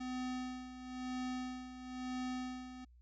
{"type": "tone with tremolo", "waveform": "square", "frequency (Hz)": 253.6, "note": "B3", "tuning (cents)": 46, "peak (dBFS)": -38, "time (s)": [0, 2.85], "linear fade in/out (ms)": 10, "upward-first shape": "sine", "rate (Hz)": 1, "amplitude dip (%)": 70, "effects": ["added 60 Hz sine -59 dBFS peak until 3.01 s", "resampled to 16000 Hz"]}